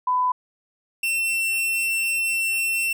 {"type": "tone pair in turn", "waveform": ["sine", "45% pulse"], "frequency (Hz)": [1001, 2699], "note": ["B5", "E7"], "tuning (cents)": [23, 40], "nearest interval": "octave + perfect fourth", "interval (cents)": 1717, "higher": "second", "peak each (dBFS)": [-18, -21], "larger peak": "first", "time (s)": [[0.07, 0.32], [1.03, 2.93]], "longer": "second", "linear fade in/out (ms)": 5, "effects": []}